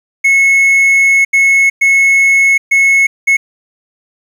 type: tone bursts at uneven times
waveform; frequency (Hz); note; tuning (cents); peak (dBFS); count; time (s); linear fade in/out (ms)
triangle; 2188; C#7; -23; -4; 5; 0.24-1.25 / 1.33-1.7 / 1.81-2.58 / 2.71-3.07 / 3.27-3.37; 10
effects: 7-bit